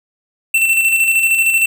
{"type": "tone with tremolo", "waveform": "square", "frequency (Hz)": 2687, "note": "E7", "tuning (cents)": 33, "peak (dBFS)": -10, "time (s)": [0.54, 1.66], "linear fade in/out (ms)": 5, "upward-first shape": "square", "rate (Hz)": 13, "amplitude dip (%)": 40, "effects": []}